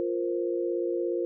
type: chord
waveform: sine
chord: F suspended fourth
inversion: none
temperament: equal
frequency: 349.2 / 466.2 / 523.3 Hz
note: F4 / Bb4 / C5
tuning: 0 / 0 / 0 cents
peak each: -28 / -32 / -33 dBFS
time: 0-1.25 s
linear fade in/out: 0 ms
effects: none